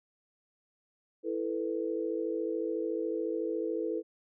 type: chord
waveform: sine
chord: E suspended fourth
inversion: none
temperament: equal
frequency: 329.6 / 440 / 493.9 Hz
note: E4 / A4 / B4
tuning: 0 / 0 / 0 cents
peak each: -34 / -34 / -36 dBFS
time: 1.23-4.03 s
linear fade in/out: 50 ms
effects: none